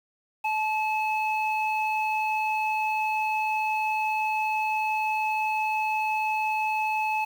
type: tone pair together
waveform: sine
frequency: 864.6 / 2588 Hz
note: A5 / E7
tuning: -31 / -32 cents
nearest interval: octave + perfect fifth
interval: 1899 cents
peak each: -24 / -28 dBFS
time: 0.44-7.25 s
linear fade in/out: 10 ms
effects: tanh soft clip ceiling -18 dBFS + 8-bit